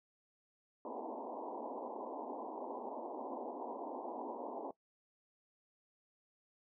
white band-pass noise, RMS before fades -44 dBFS, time 0.85-4.71 s, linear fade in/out 2 ms, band 230 to 990 Hz, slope 96 dB/octave, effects noise-tail reverb RT60 0.1 s tail -19 dB re dry

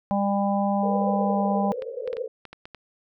harmonic tone, 199.8 Hz, G3, 33 cents sharp, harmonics 1 / 3 / 4 / 5, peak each -23 / -28 / -26 / -33 dBFS, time 0.11-1.72 s, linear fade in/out 0 ms
pink band-pass noise, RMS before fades -32 dBFS, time 0.83-2.28 s, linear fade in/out 5 ms, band 460 to 520 Hz, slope 96 dB/octave
clicks, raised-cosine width 0.3 ms, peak -24 dBFS, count 8, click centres 1.822 / 2.076 / 2.13 / 2.169 / 2.453 / 2.53 / 2.655 / 2.747 s
effects none

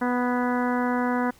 harmonic tone with a mistuned harmonic, 246.9 Hz, B3, in tune, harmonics 1 / 2 / 3 / 4 / 5 / 6 / 7 / 8, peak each -24 / -30 / -31 / -30 / -36 / -34 / -37 / -40 dBFS, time 0.01-1.31 s, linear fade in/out 10 ms, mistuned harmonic 7, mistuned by -23 cents, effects pink hiss -55 dBFS RMS until 1.39 s

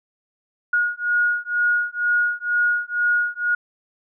sine beating tone pair, 1441 / 1443.1 Hz, F#6 / F#6, -46 / -44 cents, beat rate 2.1 Hz, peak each -21 dBFS, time 0.73-3.55 s, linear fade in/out 5 ms, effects none

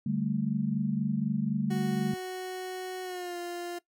sine chord, D suspended fourth, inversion none, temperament equal, 146.83 / 196 / 220 Hz, D3 / G3 / A3, 0 / 0 / 0 cents, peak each -32 / -31 / -30 dBFS, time 0.06-2.14 s, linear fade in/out 5 ms
30% pulse tone with pitch glide, 370 to 349.2 Hz, F#4 to F4, 0 to 0 cents, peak -32 dBFS, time 1.7-3.79 s, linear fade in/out 10 ms, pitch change -100 cents, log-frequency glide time 3.03-3.37 s
effects noise-tail reverb RT60 0.1 s tail -19 dB re dry

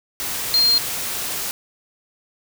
sine tone in noise, 4200 Hz, C8, 6 cents sharp, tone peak -13 dBFS, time 0.54-0.78 s, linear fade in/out 0 ms, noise white, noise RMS -26 dBFS, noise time 0.2-1.51 s, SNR +10 dB, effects none

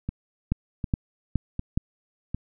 two click trains, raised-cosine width 5 ms, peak -16 / -10 dBFS, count 4 / 4, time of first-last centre 0.09-2.346 / 0.52-1.775 s, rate 1.33 / 2.39 Hz, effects none

